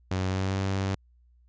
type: tone with pitch glide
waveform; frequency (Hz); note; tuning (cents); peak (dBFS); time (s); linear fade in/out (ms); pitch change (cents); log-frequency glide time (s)
sawtooth; 93.5 to 96.63; F#2 to G2; +19 to -24; -22; 0.11-0.95; 5; +57; 0.26-0.57
effects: added 60 Hz sine -57 dBFS peak until 1.48 s + resampled to 16000 Hz